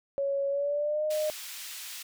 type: tone with pitch glide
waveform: sine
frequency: 556 to 613.4 Hz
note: C#5 to D#5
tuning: +5 to -25 cents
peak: -26 dBFS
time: 0.18-1.3 s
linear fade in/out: 0 ms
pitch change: +170 cents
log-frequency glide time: 0.49-1.05 s
type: high-pass noise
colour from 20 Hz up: pink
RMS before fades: -41 dBFS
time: 1.1-2.03 s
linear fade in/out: 10 ms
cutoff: 2600 Hz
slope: 12 dB/octave
effects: none